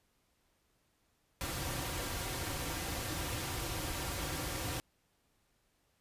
pink noise with comb filter, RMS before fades -38 dBFS, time 1.41-4.8 s, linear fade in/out 0 ms, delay 4.7 ms, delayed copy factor -0.55, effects pink hiss -75 dBFS RMS until 6 s + resampled to 32000 Hz

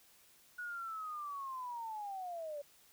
sine linear sweep, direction down, 1470 to 565 Hz, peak -40 dBFS, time 0.58-2.62 s, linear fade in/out 10 ms, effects white hiss -65 dBFS RMS until 2.92 s

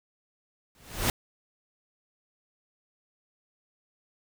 pink noise with exponential growth, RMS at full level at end -22 dBFS, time 0.75-1.1 s, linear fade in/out 1 ms, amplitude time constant 74 ms, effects none

